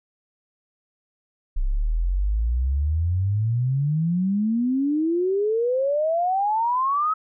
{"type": "exponential sweep", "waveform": "sine", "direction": "up", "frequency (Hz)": [31.38, 1294], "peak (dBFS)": -19, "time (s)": [1.56, 7.14], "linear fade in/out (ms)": 10, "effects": []}